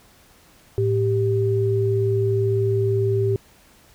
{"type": "tone pair together", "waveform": "sine", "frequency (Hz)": [110, 392], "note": ["A2", "G4"], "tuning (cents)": [0, 0], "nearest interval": "octave + minor seventh", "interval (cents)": 2200, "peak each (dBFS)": -20, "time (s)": [0.78, 3.36], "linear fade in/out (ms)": 0, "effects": ["pink hiss -53 dBFS RMS until 3.94 s"]}